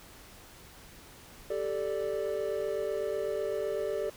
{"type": "chord", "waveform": "triangle", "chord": "G suspended second", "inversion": "none", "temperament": "equal", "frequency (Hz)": [392, 440, 587.3], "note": ["G4", "A4", "D5"], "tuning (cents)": [0, 0, 0], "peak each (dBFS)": [-33, -32, -32], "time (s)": [1.5, 4.1], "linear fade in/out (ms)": 5, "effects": ["pink hiss -52 dBFS RMS until 4.16 s"]}